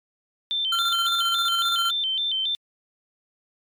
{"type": "tone with vibrato", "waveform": "sine", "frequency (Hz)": 3322, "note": "G#7", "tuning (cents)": 0, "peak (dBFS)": -22, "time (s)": [0.51, 2.55], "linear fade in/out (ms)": 0, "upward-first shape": "square", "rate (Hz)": 3.6, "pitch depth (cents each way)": 120}
{"type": "tone with tremolo", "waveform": "square", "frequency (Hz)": 1375, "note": "F6", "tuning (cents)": -27, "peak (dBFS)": -23, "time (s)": [0.72, 1.91], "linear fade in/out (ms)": 5, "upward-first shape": "square", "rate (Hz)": 15, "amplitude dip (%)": 40}
{"effects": ["MP3 96 kbps"]}